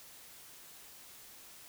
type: silence
effects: white hiss -54 dBFS RMS until 1.68 s